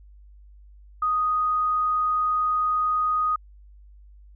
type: tone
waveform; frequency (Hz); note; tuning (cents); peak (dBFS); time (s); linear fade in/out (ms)
sine; 1244.5; D#6; 0; -20; 1.02-3.36; 5
effects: added 50 Hz sine -46 dBFS peak until 4.35 s